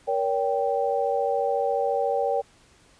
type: chord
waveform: sine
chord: G diminished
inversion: first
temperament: just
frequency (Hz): 470.4 / 564.5 / 784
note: Bb4 / Db5 / G5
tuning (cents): +16 / +31 / 0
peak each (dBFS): -26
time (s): 0.07-2.42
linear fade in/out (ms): 20
effects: pink hiss -57 dBFS RMS until 2.99 s + resampled to 22050 Hz